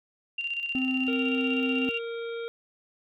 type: tone with tremolo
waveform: sine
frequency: 2777 Hz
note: F7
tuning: 10 cents flat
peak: -27 dBFS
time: 0.38-1.99 s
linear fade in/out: 5 ms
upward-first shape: square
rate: 16 Hz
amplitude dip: 50%
type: tone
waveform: triangle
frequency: 260 Hz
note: C4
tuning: 11 cents flat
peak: -24 dBFS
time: 0.75-1.89 s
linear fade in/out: 0 ms
type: harmonic tone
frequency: 463.8 Hz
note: A#4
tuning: 9 cents flat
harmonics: 1 / 3 / 5 / 7 / 8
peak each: -32 / -42 / -46 / -49 / -50 dBFS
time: 1.08-2.48 s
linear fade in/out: 0 ms
effects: none